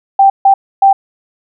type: tone bursts at uneven times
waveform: sine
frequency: 784 Hz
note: G5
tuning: in tune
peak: -3 dBFS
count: 3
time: 0.19-0.3 / 0.45-0.54 / 0.82-0.93 s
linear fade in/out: 5 ms
effects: none